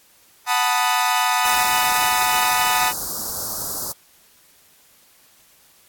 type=chord; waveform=sawtooth; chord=B dominant seventh; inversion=second; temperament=equal; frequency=740 / 880 / 987.8 / 1244.5 Hz; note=F#5 / A5 / B5 / D#6; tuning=0 / 0 / 0 / 0 cents; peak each=-19 dBFS; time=0.46-2.93 s; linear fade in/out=50 ms
type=band-stop noise; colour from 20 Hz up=white; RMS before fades=-27 dBFS; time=1.45-3.92 s; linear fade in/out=2 ms; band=1400 to 4500 Hz; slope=48 dB/octave
effects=white hiss -54 dBFS RMS until 5.88 s + AAC 64 kbps